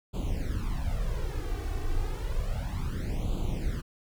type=noise with flanger; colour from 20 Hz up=brown; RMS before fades=-30 dBFS; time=0.13-3.82 s; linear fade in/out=20 ms; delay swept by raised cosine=0.27 to 2.67 ms; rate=0.31 Hz; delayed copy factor=+1; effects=none